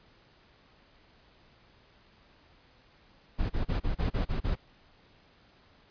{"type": "noise bursts", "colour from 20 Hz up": "brown", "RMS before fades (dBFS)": -28, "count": 8, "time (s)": [3.38, 4.557], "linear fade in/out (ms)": 20, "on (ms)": 120, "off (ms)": 31, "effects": ["pink hiss -61 dBFS RMS until 5.9 s", "resampled to 11025 Hz"]}